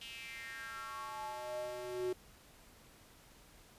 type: tone with high-pass filter sweep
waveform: square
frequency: 123.3 Hz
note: B2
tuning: 2 cents flat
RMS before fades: -43 dBFS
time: 0.01-2.13 s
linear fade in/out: 5 ms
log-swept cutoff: 3000 to 350 Hz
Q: 5.6
effects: pink hiss -61 dBFS RMS until 3.78 s + resampled to 32000 Hz